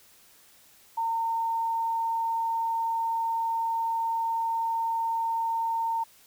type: tone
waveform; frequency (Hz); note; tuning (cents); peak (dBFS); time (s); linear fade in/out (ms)
sine; 912; A#5; -38; -25; 0.97-6.04; 10
effects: white hiss -57 dBFS RMS until 6.26 s